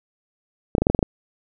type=clicks; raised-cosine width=2 ms; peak=-4 dBFS; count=8; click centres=0.751 / 0.782 / 0.82 / 0.869 / 0.9 / 0.948 / 0.991 / 1.028 s; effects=none